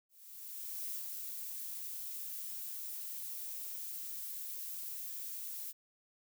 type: noise with ADSR envelope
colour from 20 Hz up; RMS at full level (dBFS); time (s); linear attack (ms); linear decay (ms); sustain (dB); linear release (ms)
violet; -40; 0.09-5.73; 850; 83; -3; 30
effects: none